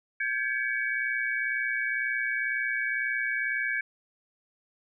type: tone cluster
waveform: sine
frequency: 1579 / 1701 / 2262 Hz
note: G6 / G#6 / C#7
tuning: +12 / +41 / +34 cents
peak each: -31 dBFS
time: 0.2-3.81 s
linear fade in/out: 5 ms
effects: none